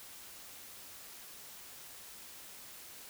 silence, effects white hiss -51 dBFS RMS until 3.09 s

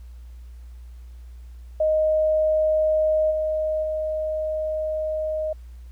sine tone with level steps, 622.3 Hz, D#5, in tune, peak -17 / -21 / -23 dBFS, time 1.8-5.53 s, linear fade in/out 5 ms, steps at 3.3 / 3.82 s, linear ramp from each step 20 ms, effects added 60 Hz sine -38 dBFS peak until 5.91 s + pink hiss -62 dBFS RMS until 5.91 s

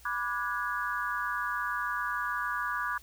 sine chord, G# half-diminished seventh, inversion first, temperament equal with one note detuned, 987.8 / 1174.7 / 1454.6 / 1661.2 Hz, B5 / D6 / F#6 / G#6, 0 / 0 / -30 / 0 cents, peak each -37 / -34 / -35 / -35 dBFS, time 0.05-2.98 s, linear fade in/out 5 ms, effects added 60 Hz sine -55 dBFS peak until 3.02 s + white hiss -57 dBFS RMS until 3.02 s

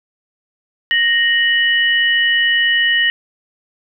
sine tone pair together, 1864.7 / 2954 Hz, A#6 / F#7, 0 / -3 cents, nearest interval minor sixth, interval 797 cents, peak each -13 / -16 dBFS, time 0.91-3.1 s, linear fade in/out 0 ms, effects none

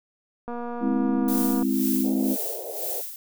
click train, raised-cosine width 1 ms, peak -21 dBFS, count 275, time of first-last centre 0.48-1.626 s, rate 239 Hz
sine chord, Ab augmented, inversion none, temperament equal, 207.7 / 261.6 / 329.6 Hz, Ab3 / C4 / E4, 0 / 0 / 0 cents, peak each -26 / -23 / -28 dBFS, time 0.8-2.37 s, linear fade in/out 50 ms
violet noise with tremolo, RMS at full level -29 dBFS, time 1.28-3.16 s, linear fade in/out 2 ms, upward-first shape sine, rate 2 Hz, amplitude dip 70%
pink band-pass noise, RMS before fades -37 dBFS, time 2.03-3.02 s, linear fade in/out 20 ms, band 400 to 710 Hz, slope 48 dB/octave
effects none

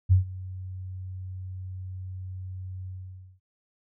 sine tone with ADSR envelope, 93 Hz, F#2, 9 cents sharp, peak -13 dBFS, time 0.09-3.4 s, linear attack 30 ms, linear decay 120 ms, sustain -21 dB, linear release 530 ms, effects none

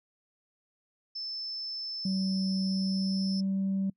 sine tone, 5274 Hz, E8, in tune, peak -34 dBFS, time 1.15-3.41 s, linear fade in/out 10 ms
sine tone with pitch glide, 191 to 193.67 Hz, G3 to G3, -45 to -21 cents, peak -25 dBFS, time 2.05-3.9 s, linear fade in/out 5 ms, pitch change +24 cents, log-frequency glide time 2.59-3.62 s
effects noise-tail reverb RT60 0.1 s tail -26 dB re dry + tanh soft clip ceiling -24 dBFS

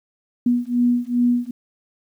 sine beating tone pair, 241.7 / 244.2 Hz, B3 / B3, -37 / -19 cents, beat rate 2.5 Hz, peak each -19 dBFS, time 0.46-1.51 s, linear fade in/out 5 ms, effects 9-bit

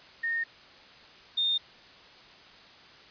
sine tone pair in turn, 1839 / 3645 Hz, A#6 / A#7, -24 / -40 cents, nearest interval octave, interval 1184 cents, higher second, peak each -27 / -24 dBFS, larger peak second, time 0.23-0.44 / 1.37-1.58 s, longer neither, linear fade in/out 10 ms, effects white hiss -52 dBFS RMS until 3.1 s + resampled to 11025 Hz

